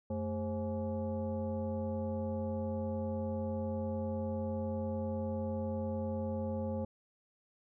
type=tone with frequency modulation; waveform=sine; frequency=220 Hz; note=A3; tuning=in tune; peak=-33 dBFS; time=0.1-6.85 s; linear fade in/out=5 ms; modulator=311 Hz; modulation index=1.3; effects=none